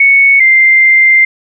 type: tone pair in turn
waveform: sine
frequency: 2216 / 2092 Hz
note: C#7 / C7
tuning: -1 / -1 cents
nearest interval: minor second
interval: 100 cents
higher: first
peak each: -3 dBFS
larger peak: neither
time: 0-0.4 / 0.4-1.25 s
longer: second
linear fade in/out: 5 ms
effects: none